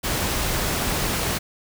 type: noise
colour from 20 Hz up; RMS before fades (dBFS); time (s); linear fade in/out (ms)
pink; -24; 0.03-1.39; 20
effects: none